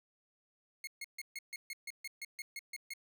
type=tone bursts; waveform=sawtooth; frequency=2163 Hz; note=C#7; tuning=43 cents flat; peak=-37 dBFS; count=13; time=0.84-2.936 s; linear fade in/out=2 ms; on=32 ms; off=140 ms; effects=none